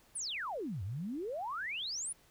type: exponential two-way sweep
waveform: sine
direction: down then up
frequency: 10500 to 87.31 to 10500 Hz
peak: -36 dBFS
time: 0.15-2.13 s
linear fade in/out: 10 ms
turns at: 0.83 s
effects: pink hiss -65 dBFS RMS until 2.3 s